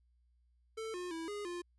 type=tone with pitch steps; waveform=square; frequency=444 / 358 / 327.4 / 412.1 / 350.4 Hz; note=A4 / F4 / E4 / G#4 / F4; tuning=+16 / +43 / -12 / -13 / +6 cents; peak=-40 dBFS; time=0.77-1.62 s; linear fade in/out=10 ms; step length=170 ms; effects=added 60 Hz sine -68 dBFS peak until 1.78 s + resampled to 24000 Hz